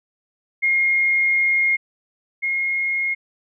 sine tone pair in turn, 2139 / 2149 Hz, C7 / C7, +38 / +46 cents, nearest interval unison, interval 8 cents, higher second, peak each -15 / -19 dBFS, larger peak first, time 0.62-1.77 / 2.42-3.15 s, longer first, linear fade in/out 20 ms, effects none

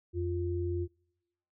sine tone pair together, 87.4 / 349.6 Hz, F2 / F4, +2 / +2 cents, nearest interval 2 octaves, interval 2400 cents, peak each -32 / -33 dBFS, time 0.13-0.88 s, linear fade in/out 50 ms, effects noise-tail reverb RT60 0.9 s tail -26 dB re dry

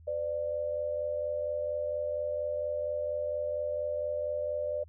sine tone pair together, 508 / 592.3 Hz, B4 / D5, +49 / +15 cents, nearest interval minor third, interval 266 cents, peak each -36 / -31 dBFS, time 0.07-4.84 s, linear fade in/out 10 ms, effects added 81 Hz sine -51 dBFS peak until 4.88 s

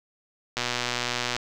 click train, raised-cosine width 0.2 ms, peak -9 dBFS, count 98, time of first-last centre 0.57-1.365 s, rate 122 Hz, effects none

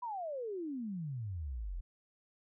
sine exponential sweep, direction down, 1006 to 38.89 Hz, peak -37 dBFS, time 0.02-1.81 s, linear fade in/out 10 ms, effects none

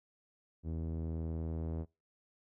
sawtooth tone with low-pass filter sweep, 81 Hz, E2, 30 cents flat, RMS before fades -38 dBFS, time 0.63-1.86 s, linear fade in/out 50 ms, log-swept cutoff 330 to 540 Hz, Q 0.92, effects noise-tail reverb RT60 0.3 s tail -26 dB re dry

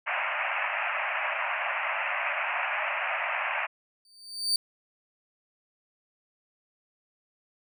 white band-pass noise, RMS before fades -30 dBFS, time 0.06-3.67 s, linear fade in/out 20 ms, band 580 to 2700 Hz, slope 96 dB/octave
35% pulse tone with exponential growth, 4600 Hz, D8, 37 cents flat, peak -19 dBFS, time 4.05-4.56 s, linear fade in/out 2 ms, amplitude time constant 110 ms
effects none

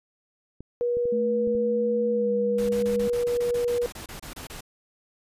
clicks, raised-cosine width 3 ms, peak -27 dBFS, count 5, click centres 0.606 / 0.97 / 1.055 / 1.474 / 1.551 s
sine tone, 482 Hz, B4, 42 cents flat, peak -22 dBFS, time 0.81-3.86 s, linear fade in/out 0 ms
sine tone with pitch glide, 220 to 205.3 Hz, A3 to G#3, 0 to -20 cents, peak -28 dBFS, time 1.12-3.08 s, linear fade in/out 5 ms, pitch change -120 cents, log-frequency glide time 2.11-2.31 s
pink noise bursts, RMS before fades -39 dBFS, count 15, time 2.58-4.608 s, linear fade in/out 5 ms, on 110 ms, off 27 ms
effects resampled to 32000 Hz

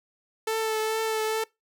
sawtooth tone with vibrato, 440 Hz, A4, in tune, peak -21 dBFS, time 0.47-1.44 s, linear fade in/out 5 ms, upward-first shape triangle, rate 2.3 Hz, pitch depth 22 cents each way, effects noise-tail reverb RT60 0.2 s tail -23 dB re dry

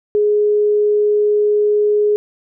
sine tone, 417.8 Hz, G#4, 10 cents sharp, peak -11 dBFS, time 0.15-2.16 s, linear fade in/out 0 ms, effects none

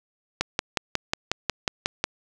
click train, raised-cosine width 0.2 ms, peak -5 dBFS, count 10, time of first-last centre 0.41-2.04 s, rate 5.52 Hz, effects none

